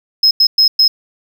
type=tone bursts at uneven times; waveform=triangle; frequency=5140 Hz; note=E8; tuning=45 cents flat; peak=-4 dBFS; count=4; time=0.23-0.31 / 0.4-0.47 / 0.58-0.68 / 0.79-0.88 s; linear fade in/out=5 ms; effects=tanh soft clip ceiling -2 dBFS + 7-bit